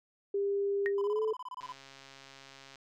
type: tone with pitch glide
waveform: sine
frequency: 400 to 436.2 Hz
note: G4 to A4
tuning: +35 to -15 cents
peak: -28 dBFS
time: 0.34-1.33 s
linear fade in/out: 5 ms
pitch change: +150 cents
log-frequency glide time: 1.02-1.21 s
type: tone with exponential decay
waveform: sine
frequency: 1864 Hz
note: A#6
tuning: 1 cent flat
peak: -27 dBFS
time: 0.86-0.94 s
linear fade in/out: 0 ms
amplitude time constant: 16 ms
type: tone bursts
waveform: triangle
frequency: 1006 Hz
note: B5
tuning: 32 cents sharp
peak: -37 dBFS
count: 13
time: 0.98-1.722 s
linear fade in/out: 2 ms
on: 34 ms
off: 25 ms
type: click train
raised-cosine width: 0.2 ms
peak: -34 dBFS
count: 157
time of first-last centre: 1.61-2.757 s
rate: 136 Hz
effects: none